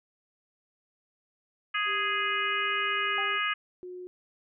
harmonic tone, 415.3 Hz, G#4, in tune, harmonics 3 / 4 / 5 / 6 / 7, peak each -31 / -32 / -33 / -34 / -34 dBFS, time 1.74-3.54 s, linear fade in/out 10 ms
triangle tone with pitch glide, 394.8 to 397.5 Hz, G4 to G4, +12 to +24 cents, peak -37 dBFS, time 1.85-3.4 s, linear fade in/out 50 ms, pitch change +12 cents, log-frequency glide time 2.42-2.61 s
sine tone with exponential decay, 792 Hz, G5, 18 cents sharp, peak -33 dBFS, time 3.18-3.5 s, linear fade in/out 0 ms, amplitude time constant 68 ms
sine tone, 362.3 Hz, F#4, 36 cents flat, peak -38 dBFS, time 3.83-4.07 s, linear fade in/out 0 ms
effects none

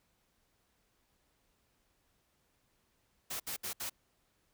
white noise bursts, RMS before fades -39 dBFS, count 4, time 3.3-3.898 s, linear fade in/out 10 ms, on 100 ms, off 66 ms, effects pink hiss -75 dBFS RMS until 4.53 s

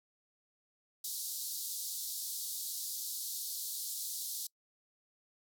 white band-pass noise, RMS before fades -40 dBFS, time 1.04-4.47 s, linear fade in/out 5 ms, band 3800 to 16000 Hz, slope 48 dB/octave, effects noise-tail reverb RT60 0.1 s tail -25 dB re dry

